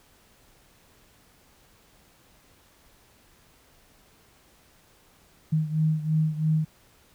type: beating tone pair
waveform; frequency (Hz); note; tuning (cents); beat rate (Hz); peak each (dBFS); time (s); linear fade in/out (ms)
sine; 155.56 / 158.56; D#3 / D#3; 0 / +33; 3; -23 / -27; 5.52-6.65; 10
effects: pink hiss -59 dBFS RMS until 7.14 s